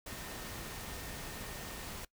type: tone in noise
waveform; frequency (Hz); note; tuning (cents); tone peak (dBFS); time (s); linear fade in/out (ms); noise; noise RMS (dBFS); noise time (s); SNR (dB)
sine; 1829; A#6; -33; -55; 0.09-1.87; 5; pink; -44; 0.06-2.05; -14
effects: noise-tail reverb RT60 0.1 s tail -21 dB re dry